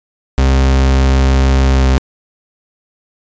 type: tone with pitch glide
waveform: 40% pulse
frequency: 66.4 to 65.68 Hz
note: C2 to C2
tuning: +26 to +7 cents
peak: -7 dBFS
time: 0.38-1.98 s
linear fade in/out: 0 ms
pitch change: -19 cents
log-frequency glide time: 1.72-1.85 s
effects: resampled to 16000 Hz